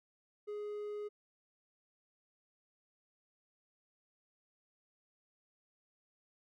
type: tone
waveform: triangle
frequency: 416.7 Hz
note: G#4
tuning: 6 cents sharp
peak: -37 dBFS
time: 0.47-1.09 s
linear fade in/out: 20 ms
effects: none